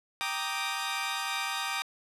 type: chord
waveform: 15% pulse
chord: Eb major seventh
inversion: first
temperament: equal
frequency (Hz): 784 / 932.3 / 1174.7 / 1244.5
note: G5 / Bb5 / D6 / Eb6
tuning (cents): 0 / 0 / 0 / 0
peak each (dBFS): -30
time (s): 0.21-1.82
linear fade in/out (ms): 0
effects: low-pass 11000 Hz 12 dB/octave